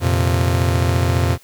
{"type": "chord", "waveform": "45% pulse", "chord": "F suspended fourth", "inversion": "none", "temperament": "just", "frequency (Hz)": [87.31, 116.41, 130.96], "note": ["F2", "Bb2", "C3"], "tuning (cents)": [0, -2, 2], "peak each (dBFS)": [-17, -20, -22], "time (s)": [0, 1.38], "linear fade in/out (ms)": 50, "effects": ["white hiss -50 dBFS RMS until 1.43 s"]}